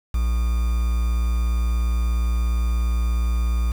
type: tone with quantisation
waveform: triangle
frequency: 58.5 Hz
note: A#1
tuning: 7 cents sharp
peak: -16 dBFS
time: 0.14-3.72 s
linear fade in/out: 5 ms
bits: 6
effects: none